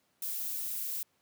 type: noise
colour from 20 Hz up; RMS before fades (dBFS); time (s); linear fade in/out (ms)
violet; -36; 0.22-1.03; 2
effects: pink hiss -73 dBFS RMS until 1.21 s + high-pass 150 Hz 12 dB/octave